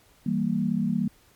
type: chord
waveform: sine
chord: E diminished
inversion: none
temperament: equal with one note detuned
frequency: 163.2 / 196 / 233.1 Hz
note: E3 / G3 / Bb3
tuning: -17 / 0 / 0 cents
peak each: -29 / -26 / -26 dBFS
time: 0.26-1.08 s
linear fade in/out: 5 ms
effects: pink hiss -59 dBFS RMS until 1.35 s + MP3 96 kbps